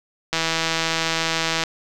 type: click train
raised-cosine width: 0.2 ms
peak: -4 dBFS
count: 214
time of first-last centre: 0.33-1.637 s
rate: 163 Hz
effects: none